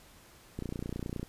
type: click train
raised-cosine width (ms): 3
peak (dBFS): -23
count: 20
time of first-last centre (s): 0.59-1.23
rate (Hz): 29.7
effects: pink hiss -57 dBFS RMS until 1.28 s + resampled to 32000 Hz